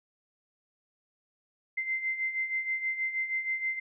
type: beating tone pair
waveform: sine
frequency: 2074 / 2080.3 Hz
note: C7 / C7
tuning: -16 / -11 cents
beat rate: 6.3 Hz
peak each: -36 / -30 dBFS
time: 1.77-3.8 s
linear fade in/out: 10 ms
effects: none